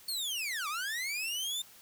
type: linear two-way sweep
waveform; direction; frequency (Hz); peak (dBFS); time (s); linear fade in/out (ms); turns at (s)
sawtooth; down then up; 4435 to 1132 to 3639; -30; 0.08-1.62; 5; 0.68
effects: white hiss -56 dBFS RMS until 1.81 s